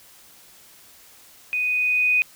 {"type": "tone with level ramp", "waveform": "sine", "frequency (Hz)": 2489, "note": "D#7", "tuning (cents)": 0, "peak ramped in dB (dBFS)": [-21, -15], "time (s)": [1.53, 2.22], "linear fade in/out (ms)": 0, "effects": ["white hiss -50 dBFS RMS until 2.35 s"]}